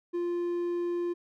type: tone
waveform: triangle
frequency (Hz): 348.3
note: F4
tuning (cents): -5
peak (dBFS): -26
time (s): 0.13-1.14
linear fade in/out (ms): 20
effects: none